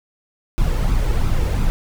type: noise with flanger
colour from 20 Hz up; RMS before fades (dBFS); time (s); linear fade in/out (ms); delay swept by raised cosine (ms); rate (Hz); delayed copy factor
brown; -17; 0.58-1.7; 0; 0.8 to 2.3; 2.9; +0.55
effects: none

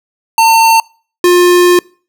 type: tone pair in turn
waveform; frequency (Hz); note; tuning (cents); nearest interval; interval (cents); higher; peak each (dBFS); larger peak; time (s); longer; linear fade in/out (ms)
square; 903 / 354.9; A5 / F4; +45 / +28; octave + major third; 1617; first; -5; neither; 0.38-0.8 / 1.24-1.79; second; 2
effects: noise-tail reverb RT60 0.4 s tail -25 dB re dry

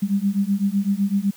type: beating tone pair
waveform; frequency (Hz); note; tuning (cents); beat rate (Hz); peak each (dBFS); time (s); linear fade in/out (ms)
sine; 195.2 / 203.1; G3 / G#3; -7 / -38; 7.9; -21; 0.02-1.31; 10
effects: white hiss -48 dBFS RMS until 1.36 s

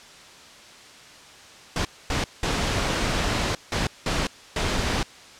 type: noise bursts at uneven times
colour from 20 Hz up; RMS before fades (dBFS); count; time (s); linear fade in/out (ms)
pink; -24; 6; 1.76-1.85 / 2.1-2.24 / 2.43-3.55 / 3.72-3.87 / 4.06-4.27 / 4.56-5.03; 2
effects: white hiss -46 dBFS RMS until 5.39 s + low-pass 6000 Hz 12 dB/octave

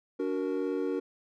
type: chord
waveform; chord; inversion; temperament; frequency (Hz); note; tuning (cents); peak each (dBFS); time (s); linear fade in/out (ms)
triangle; D augmented; none; equal with one note detuned; 288.3 / 370 / 466.2; D4 / F#4 / A#4; -32 / 0 / 0; -31; 0.19-1; 10
effects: none

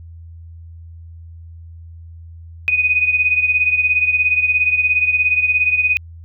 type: beating tone pair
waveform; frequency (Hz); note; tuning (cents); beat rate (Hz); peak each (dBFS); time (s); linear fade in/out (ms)
sine; 2489 / 2506; D#7 / D#7; 0 / +12; 17; -14 / -19; 2.68-5.97; 0
effects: added 83 Hz sine -34 dBFS peak until 6.24 s

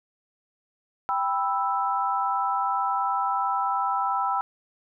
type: chord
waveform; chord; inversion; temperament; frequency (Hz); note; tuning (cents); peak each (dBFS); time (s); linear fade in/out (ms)
sine; E minor; first; equal with one note detuned; 789.4 / 987.8 / 1318.5; G5 / B5 / E6; +12 / 0 / 0; -27; 1.09-4.41; 0
effects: none

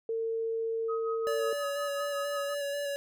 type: tone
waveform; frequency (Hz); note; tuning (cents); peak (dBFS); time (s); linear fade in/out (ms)
sine; 452.5; A4; +48; -29; 0.09-1.53; 2
type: tone with tremolo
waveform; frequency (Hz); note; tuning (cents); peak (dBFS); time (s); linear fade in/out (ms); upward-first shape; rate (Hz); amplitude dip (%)
sine; 1262; D#6; +24; -34; 0.88-2.55; 20; sine; 5.5; 70
type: tone with vibrato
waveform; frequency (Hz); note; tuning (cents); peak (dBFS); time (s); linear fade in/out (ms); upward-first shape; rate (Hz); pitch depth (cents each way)
square; 570; C#5; +48; -32; 1.27-2.96; 0; square; 4.1; 15
effects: none

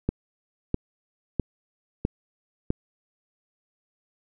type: click train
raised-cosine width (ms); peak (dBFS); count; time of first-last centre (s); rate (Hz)
3; -10; 5; 0.09-2.704; 1.53
effects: none

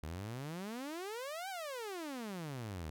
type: exponential two-way sweep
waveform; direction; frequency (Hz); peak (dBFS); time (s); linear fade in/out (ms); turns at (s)
sawtooth; up then down; 73 to 798 to 73; -37; 0.03-2.9; 0; 1.49
effects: none

